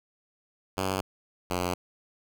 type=tone pair in turn; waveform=5% pulse; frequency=95 / 89.67 Hz; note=F#2 / F2; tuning=+46 / +46 cents; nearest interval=minor second; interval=100 cents; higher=first; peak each=-16 dBFS; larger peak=neither; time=0.77-1.01 / 1.5-1.74 s; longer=neither; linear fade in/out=5 ms; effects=none